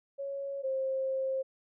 sine tone pair in turn, 554.4 / 530.7 Hz, C#5 / C5, 0 / +24 cents, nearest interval minor second, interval 76 cents, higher first, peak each -34 / -29 dBFS, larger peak second, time 0.18-0.63 / 0.63-1.43 s, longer second, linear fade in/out 20 ms, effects none

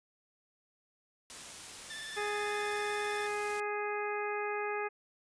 white noise, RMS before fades -46 dBFS, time 1.3-3.6 s, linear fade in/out 0 ms
25% pulse tone with vibrato, 1760 Hz, A6, in tune, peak -38 dBFS, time 1.9-3.27 s, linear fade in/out 5 ms, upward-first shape triangle, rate 18 Hz, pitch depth 38 cents each way
harmonic tone, 415.3 Hz, G#4, in tune, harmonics 1 / 2 / 3 / 4 / 5 / 6, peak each -36 / -39 / -41 / -42 / -43 / -44 dBFS, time 2.16-4.89 s, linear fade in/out 20 ms
effects resampled to 22050 Hz

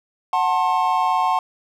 triangle chord, F# diminished, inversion none, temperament just, 740 / 888 / 1065.6 Hz, F#5 / A5 / C6, 0 / +16 / +31 cents, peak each -19 dBFS, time 0.33-1.39 s, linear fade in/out 2 ms, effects none

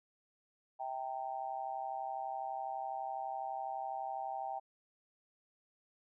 sine tone with amplitude modulation, 784 Hz, G5, in tune, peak -33 dBFS, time 0.79-4.6 s, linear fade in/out 20 ms, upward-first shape sine, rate 132 Hz, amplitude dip 95%, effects none

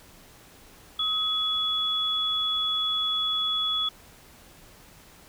sine tone pair together, 1270 / 3390 Hz, D#6 / G#7, +35 / +35 cents, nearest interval octave + perfect fourth, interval 1700 cents, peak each -33 / -24 dBFS, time 0.99-3.89 s, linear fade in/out 5 ms, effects pink hiss -52 dBFS RMS until 5.28 s

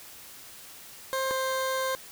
20% pulse tone pair in turn, 529 / 525.3 Hz, C5 / C5, +19 / +7 cents, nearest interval unison, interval 12 cents, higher first, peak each -22 dBFS, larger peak neither, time 1.13-1.31 / 1.31-1.95 s, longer second, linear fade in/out 0 ms, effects white hiss -47 dBFS RMS until 2.11 s

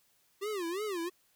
square tone with vibrato, 378.3 Hz, F#4, 38 cents sharp, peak -34 dBFS, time 0.41-1.1 s, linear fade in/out 20 ms, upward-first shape sine, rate 2.9 Hz, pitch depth 230 cents each way, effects white hiss -70 dBFS RMS until 1.35 s

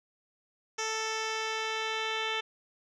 10% pulse tone with low-pass filter sweep, 441.4 Hz, A4, 5 cents sharp, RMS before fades -33 dBFS, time 0.78-2.41 s, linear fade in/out 10 ms, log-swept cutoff 5600 to 3600 Hz, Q 4.1, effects none

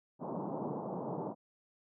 pink band-pass noise, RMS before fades -39 dBFS, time 0.19-1.35 s, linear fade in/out 50 ms, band 140 to 1000 Hz, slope 48 dB/octave, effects none

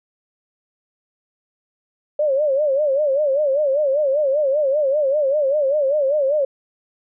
sine tone with vibrato, 570 Hz, C#5, 48 cents sharp, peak -15 dBFS, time 2.19-6.45 s, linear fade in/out 5 ms, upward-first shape sine, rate 5.1 Hz, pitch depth 130 cents each way, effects none

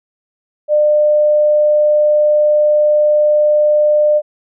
sine tone, 600 Hz, D5, 37 cents sharp, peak -8 dBFS, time 0.68-4.22 s, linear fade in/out 50 ms, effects none

